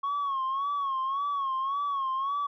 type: tone with vibrato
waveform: sine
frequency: 1100 Hz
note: C#6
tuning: 14 cents flat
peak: -25 dBFS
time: 0.03-2.47 s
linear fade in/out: 10 ms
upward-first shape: sine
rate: 1.8 Hz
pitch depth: 80 cents each way
effects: tanh soft clip ceiling -25 dBFS